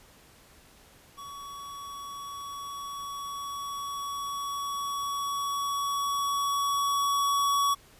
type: tone with level ramp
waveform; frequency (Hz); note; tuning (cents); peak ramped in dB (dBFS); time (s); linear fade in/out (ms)
square; 1127; C#6; +28; -41 to -23; 1.17-7.75; 20
effects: pink hiss -56 dBFS RMS until 7.99 s + resampled to 32000 Hz